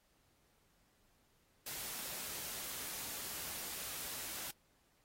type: noise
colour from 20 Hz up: white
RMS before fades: -44 dBFS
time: 1.66-4.51 s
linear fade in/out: 5 ms
effects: pink hiss -74 dBFS RMS until 5.04 s + AAC 48 kbps